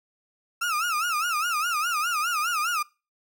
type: tone with vibrato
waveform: 35% pulse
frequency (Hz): 1317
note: E6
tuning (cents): -2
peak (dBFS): -22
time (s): 0.61-2.83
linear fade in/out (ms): 10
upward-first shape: sine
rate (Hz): 4.9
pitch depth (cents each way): 160
effects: noise-tail reverb RT60 0.3 s tail -23 dB re dry